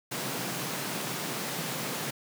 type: high-pass noise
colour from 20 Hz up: pink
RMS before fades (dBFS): -34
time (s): 0.11-2.11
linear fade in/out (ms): 10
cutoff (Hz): 120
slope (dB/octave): 96
effects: none